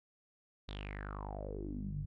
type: tone with low-pass filter sweep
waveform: sawtooth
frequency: 50.2 Hz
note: G1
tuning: 42 cents sharp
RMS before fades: -42 dBFS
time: 0.68-2.06 s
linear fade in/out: 10 ms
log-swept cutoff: 3900 to 120 Hz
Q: 6.9
effects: none